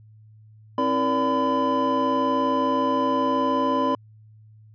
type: tone cluster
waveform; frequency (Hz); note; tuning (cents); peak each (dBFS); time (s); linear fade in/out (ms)
triangle; 266.1 / 325.3 / 472.6 / 578 / 1009; C4 / E4 / A#4 / D5 / B5; +29 / -23 / +24 / -28 / +37; -23 / -29 / -28 / -25 / -21; 0.78-3.95; 2
effects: added 108 Hz sine -47 dBFS peak until 4.74 s + resampled to 11025 Hz